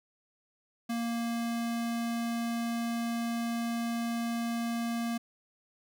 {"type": "tone", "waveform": "square", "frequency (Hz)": 233.1, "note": "A#3", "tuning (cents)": 0, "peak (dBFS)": -31, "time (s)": [0.89, 5.18], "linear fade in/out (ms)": 10, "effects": []}